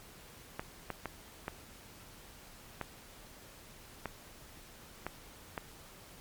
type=clicks; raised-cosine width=0.5 ms; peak=-21 dBFS; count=8; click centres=0.595 / 0.903 / 1.057 / 1.481 / 2.813 / 4.057 / 5.066 / 5.578 s; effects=pink hiss -54 dBFS RMS until 6.2 s + MP3 96 kbps